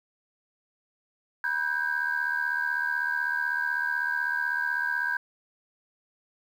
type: tone cluster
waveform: sine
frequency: 968 / 1534 / 1610 Hz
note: B5 / G6 / G6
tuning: -35 / -38 / +46 cents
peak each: -34 / -29 / -27 dBFS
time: 1.44-5.17 s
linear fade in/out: 2 ms
effects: tanh soft clip ceiling -18 dBFS + 9-bit